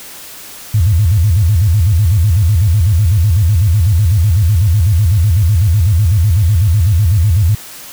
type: tone with vibrato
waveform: sine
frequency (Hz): 93.6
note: F#2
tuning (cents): +20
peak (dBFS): -7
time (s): 0.74-7.55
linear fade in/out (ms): 5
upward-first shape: square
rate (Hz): 8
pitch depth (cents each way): 230
effects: white hiss -32 dBFS RMS until 7.92 s